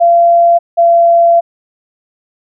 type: tone pair in turn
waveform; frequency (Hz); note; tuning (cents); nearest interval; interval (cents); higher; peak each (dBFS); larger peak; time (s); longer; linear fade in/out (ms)
sine; 685 / 681.1; F5 / F5; -34 / -44; unison; 10; first; -4; neither; 0-0.59 / 0.77-1.41; second; 20
effects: none